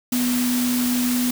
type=tone in noise; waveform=sine; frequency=246.9 Hz; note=B3; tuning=in tune; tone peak=-19 dBFS; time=0.12-1.31 s; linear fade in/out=5 ms; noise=white; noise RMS=-27 dBFS; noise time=0.12-1.31 s; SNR=+5 dB; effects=none